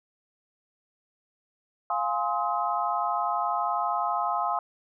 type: chord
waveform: sine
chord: F minor seventh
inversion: none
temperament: equal with one note detuned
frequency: 698.5 / 830.6 / 1046.5 / 1271.4 Hz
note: F5 / Ab5 / C6 / Eb6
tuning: 0 / 0 / 0 / +37 cents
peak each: -30 dBFS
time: 1.9-4.59 s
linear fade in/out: 2 ms
effects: none